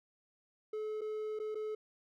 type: tone with dropouts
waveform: triangle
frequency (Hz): 430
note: A4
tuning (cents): -40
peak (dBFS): -34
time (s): 0.73-1.75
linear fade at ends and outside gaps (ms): 5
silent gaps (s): 1.01-1.015 / 1.391-1.398 / 1.547-1.553
effects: none